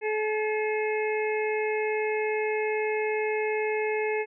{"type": "harmonic tone", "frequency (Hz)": 429.4, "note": "A4", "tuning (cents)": -42, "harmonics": [1, 2, 4, 5, 6], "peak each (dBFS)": [-26, -34, -38, -34, -37], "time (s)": [0.01, 4.26], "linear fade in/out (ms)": 50, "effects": []}